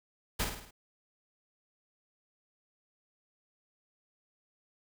pink noise with echo, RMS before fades -31 dBFS, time 0.39-0.45 s, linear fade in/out 10 ms, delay 52 ms, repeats 5, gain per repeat -5 dB, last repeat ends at 0.71 s, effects none

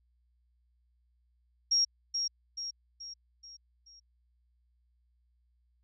sine tone with echo, 5588 Hz, F8, in tune, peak -23 dBFS, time 1.71-1.85 s, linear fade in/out 10 ms, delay 430 ms, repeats 5, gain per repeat -6 dB, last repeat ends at 4 s, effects added 60 Hz sine -68 dBFS peak until 5.83 s

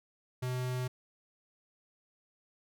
square tone, 126.5 Hz, B2, 42 cents sharp, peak -33 dBFS, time 0.42-0.88 s, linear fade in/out 10 ms, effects none

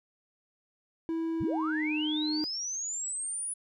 triangle tone with pitch glide, 327.3 to 305.4 Hz, E4 to D#4, -12 to -32 cents, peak -27 dBFS, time 1.09-2.44 s, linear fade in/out 0 ms, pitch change -120 cents, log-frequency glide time 1.38-1.86 s
sine linear sweep, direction up, 40.38 to 9956 Hz, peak -32 dBFS, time 1.4-3.54 s, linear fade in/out 10 ms
effects none

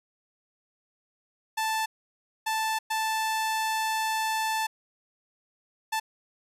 sawtooth tone bursts at uneven times, 880 Hz, A5, in tune, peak -22 dBFS, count 4, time 1.57-1.86 / 2.46-2.79 / 2.9-4.67 / 5.92-6 s, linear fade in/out 10 ms, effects resampled to 32000 Hz

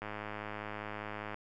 click train, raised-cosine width 0.5 ms, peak -25 dBFS, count 140, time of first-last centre 0.02-1.344 s, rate 105 Hz, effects none

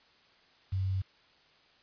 sine tone with quantisation, 95.1 Hz, F#2, 48 cents sharp, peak -28 dBFS, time 0.72-1.02 s, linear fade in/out 10 ms, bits 9, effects white hiss -63 dBFS RMS until 1.82 s + resampled to 11025 Hz

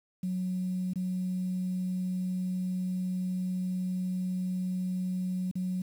sine tone with dropouts, 183.7 Hz, F#3, 12 cents flat, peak -28 dBFS, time 0.23-5.82 s, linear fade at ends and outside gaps 5 ms, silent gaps 0.935-0.957 / 5.514-5.554 s, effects tanh soft clip ceiling -24 dBFS + 9-bit

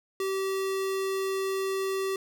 square tone, 385.5 Hz, G4, 29 cents flat, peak -28 dBFS, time 0.2-2.16 s, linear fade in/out 2 ms, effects none

